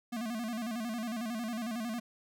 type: tone with vibrato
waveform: square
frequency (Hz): 228.8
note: A#3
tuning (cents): -32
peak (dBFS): -35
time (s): 0.12-2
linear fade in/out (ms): 10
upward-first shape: square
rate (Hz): 11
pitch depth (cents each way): 89
effects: none